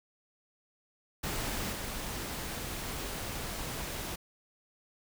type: noise with level steps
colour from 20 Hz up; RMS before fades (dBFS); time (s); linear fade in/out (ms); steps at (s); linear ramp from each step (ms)
pink; -35 / -38; 1.23-4.16; 10; 1.72; 10
effects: none